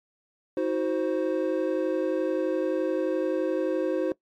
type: chord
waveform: triangle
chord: C diminished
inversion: first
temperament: equal with one note detuned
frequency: 318.4 / 370 / 523.3 Hz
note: Eb4 / Gb4 / C5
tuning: +40 / 0 / 0 cents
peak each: -26 dBFS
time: 0.57-4.12 s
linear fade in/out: 2 ms
effects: noise-tail reverb RT60 0.1 s tail -20 dB re dry + MP3 96 kbps